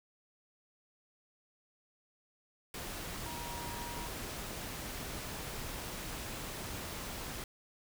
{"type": "tone in noise", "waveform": "sine", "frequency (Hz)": 951, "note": "A#5", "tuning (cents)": 34, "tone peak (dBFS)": -45, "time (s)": [3.26, 4.07], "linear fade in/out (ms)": 2, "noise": "pink", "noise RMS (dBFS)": -42, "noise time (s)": [2.74, 7.44], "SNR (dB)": -6, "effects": []}